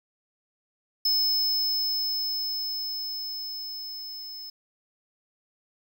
square tone with level ramp, 5210 Hz, E8, 21 cents flat, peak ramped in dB -21 to -38 dBFS, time 1.05-4.5 s, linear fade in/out 5 ms, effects 10-bit

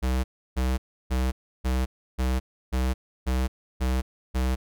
square tone bursts, 64 Hz, C2, 38 cents flat, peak -23 dBFS, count 9, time 0.02-4.56 s, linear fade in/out 20 ms, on 220 ms, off 320 ms, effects none

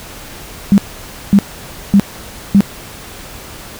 sine tone bursts, 199.4 Hz, G3, 30 cents sharp, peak -3 dBFS, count 4, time 0.72-2.606 s, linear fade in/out 0 ms, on 59 ms, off 550 ms, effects pink hiss -32 dBFS RMS until 3.79 s

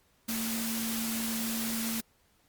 sine tone in noise, 226.8 Hz, A#3, 47 cents flat, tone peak -33 dBFS, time 0.28-2.01 s, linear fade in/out 10 ms, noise white, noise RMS -35 dBFS, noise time 0.28-2.01 s, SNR -1 dB, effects pink hiss -68 dBFS RMS until 2.48 s + Opus 48 kbps

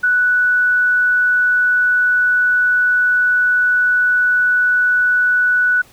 sine tone, 1480 Hz, F#6, in tune, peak -11 dBFS, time 0.03-5.82 s, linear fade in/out 10 ms, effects pink hiss -47 dBFS RMS until 5.92 s

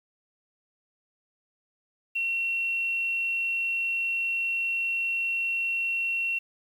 sine tone with quantisation, 2725 Hz, F7, 43 cents flat, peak -25 dBFS, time 2.15-6.39 s, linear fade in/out 10 ms, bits 9, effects none

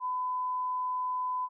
sine tone, 1006 Hz, B5, 32 cents sharp, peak -29 dBFS, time 0-1.49 s, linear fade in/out 50 ms, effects none

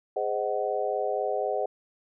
sine chord, Ab dominant seventh, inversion none, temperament just, 415.3 / 519.1 / 623 / 747.5 Hz, Ab4 / C5 / Eb5 / Gb5, 0 / -14 / +2 / +17 cents, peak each -31 dBFS, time 0.16-1.66 s, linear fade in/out 5 ms, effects none

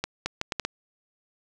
accelerating click train, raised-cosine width 0.2 ms, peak -10 dBFS, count 6, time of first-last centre 0.04-0.65 s, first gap 220 ms, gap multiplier 0.7, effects none

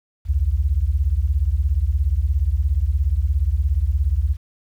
sine beating tone pair, 61.74 / 78.74 Hz, B1 / D#2, 0 / +21 cents, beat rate 17 Hz, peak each -19 dBFS, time 0.25-4.37 s, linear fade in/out 50 ms, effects 9-bit

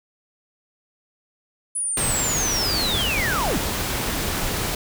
sine linear sweep, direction down, 9956 to 80.6 Hz, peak -22 dBFS, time 1.75-3.59 s, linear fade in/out 10 ms
pink noise, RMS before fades -25 dBFS, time 1.97-4.75 s, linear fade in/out 2 ms
effects none

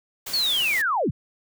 white noise, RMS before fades -33 dBFS, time 0.26-0.82 s, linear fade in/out 10 ms
sine linear sweep, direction down, 4537 to 69.3 Hz, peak -20 dBFS, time 0.33-1.11 s, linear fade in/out 10 ms
effects none

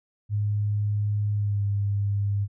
sine tone with pitch glide, 103.83 to 101.05 Hz, G#2 to G#2, 0 to -47 cents, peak -22 dBFS, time 0.29-2.48 s, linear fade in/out 50 ms, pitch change -47 cents, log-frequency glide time 1.33-1.64 s, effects none

